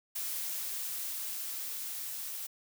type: noise with level ramp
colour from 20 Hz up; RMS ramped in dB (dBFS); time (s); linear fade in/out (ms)
blue; -36 to -40; 0.15-2.47; 10
effects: none